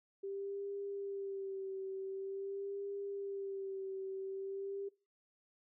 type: tone with vibrato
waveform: sine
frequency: 392 Hz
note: G4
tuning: in tune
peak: -39 dBFS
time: 0.23-4.89 s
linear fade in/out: 10 ms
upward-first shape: sine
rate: 0.46 Hz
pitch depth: 35 cents each way
effects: noise-tail reverb RT60 0.3 s tail -21 dB re dry